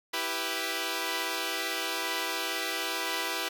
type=chord; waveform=5% pulse; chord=E minor; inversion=none; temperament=equal; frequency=329.6 / 392 / 493.9 Hz; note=E4 / G4 / B4; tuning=0 / 0 / 0 cents; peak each=-23 dBFS; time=0.13-3.49 s; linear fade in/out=10 ms; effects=none